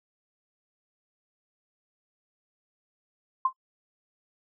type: tone with exponential decay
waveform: sine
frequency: 1046.5 Hz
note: C6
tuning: in tune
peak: -17 dBFS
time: 3.45-3.53 s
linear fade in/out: 5 ms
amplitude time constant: 17 ms
effects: noise-tail reverb RT60 0.1 s tail -26 dB re dry